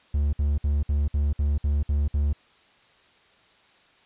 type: tone bursts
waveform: triangle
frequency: 72.5 Hz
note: D2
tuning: 22 cents flat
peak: -18 dBFS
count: 9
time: 0.14-2.33 s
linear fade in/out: 5 ms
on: 190 ms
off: 60 ms
effects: white hiss -58 dBFS RMS until 4.05 s + resampled to 8000 Hz